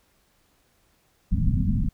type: low-pass noise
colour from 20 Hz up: pink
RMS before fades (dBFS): -22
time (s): 1.31-1.89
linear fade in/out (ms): 10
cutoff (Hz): 260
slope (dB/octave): 96
effects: pink hiss -65 dBFS RMS until 1.93 s